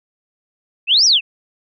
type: exponential two-way sweep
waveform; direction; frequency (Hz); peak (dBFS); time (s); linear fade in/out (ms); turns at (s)
sine; up then down; 2489 to 5900 to 2489; -9; 0.87-1.21; 50; 1.05
effects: none